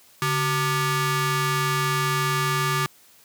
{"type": "ring-modulated tone", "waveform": "sawtooth", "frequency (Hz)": 523.3, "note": "C5", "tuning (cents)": 0, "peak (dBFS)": -14, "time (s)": [0.22, 2.86], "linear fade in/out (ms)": 0, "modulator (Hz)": 666, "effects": ["white hiss -54 dBFS RMS until 3.24 s", "high-pass 80 Hz 12 dB/octave"]}